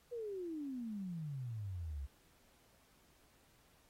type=exponential sweep; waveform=sine; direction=down; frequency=493.9 to 65.41 Hz; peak=-40 dBFS; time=0.11-2.07 s; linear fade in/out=20 ms; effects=pink hiss -70 dBFS RMS until 3.89 s + AAC 48 kbps